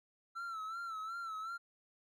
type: tone with vibrato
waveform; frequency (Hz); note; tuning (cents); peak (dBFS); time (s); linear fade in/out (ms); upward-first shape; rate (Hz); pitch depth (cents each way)
triangle; 1333; E6; +19; -38; 0.35-1.58; 20; sine; 2.7; 73
effects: none